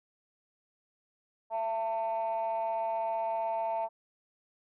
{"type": "ring-modulated tone", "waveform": "triangle", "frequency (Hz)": 113.1, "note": "A2", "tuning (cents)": 48, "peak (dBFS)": -23, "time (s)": [1.5, 3.89], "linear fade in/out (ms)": 50, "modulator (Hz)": 783, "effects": ["tanh soft clip ceiling -24 dBFS"]}